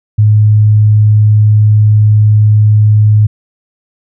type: tone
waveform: sine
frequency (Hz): 106.3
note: G#2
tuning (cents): +41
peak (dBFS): -3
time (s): 0.18-3.27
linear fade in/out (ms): 10
effects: none